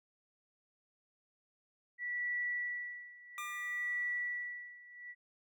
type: tone with tremolo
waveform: sine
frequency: 1952 Hz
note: B6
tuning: 21 cents flat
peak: -33 dBFS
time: 1.98-5.15 s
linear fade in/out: 50 ms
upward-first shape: sine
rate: 0.61 Hz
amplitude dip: 90%
type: tone with exponential decay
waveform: 25% pulse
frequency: 1200 Hz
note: D6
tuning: 37 cents sharp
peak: -35 dBFS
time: 3.38-4.49 s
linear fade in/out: 1 ms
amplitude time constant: 240 ms
effects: none